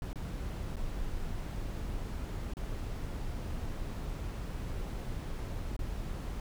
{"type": "noise with dropouts", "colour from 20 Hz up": "brown", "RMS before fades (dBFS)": -37, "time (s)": [0.02, 6.4], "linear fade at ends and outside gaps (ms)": 1, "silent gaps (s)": [[0.131, 0.157], [0.758, 0.767], [2.536, 2.569], [5.765, 5.791]], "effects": []}